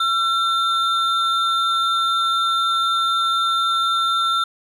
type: tone pair together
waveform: triangle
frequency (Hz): 1352 / 3609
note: E6 / A7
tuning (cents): +43 / +43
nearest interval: octave + perfect fourth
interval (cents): 1700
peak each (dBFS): -16 / -21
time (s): 0-4.44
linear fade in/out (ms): 5
effects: none